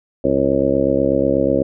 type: harmonic tone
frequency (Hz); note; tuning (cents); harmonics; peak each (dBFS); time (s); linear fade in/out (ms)
68.2; C#2; -28; 1 / 2 / 3 / 4 / 5 / 6 / 7 / 8 / 9; -30 / -27 / -25 / -20 / -21 / -29 / -21 / -18 / -27; 0.24-1.63; 5
effects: none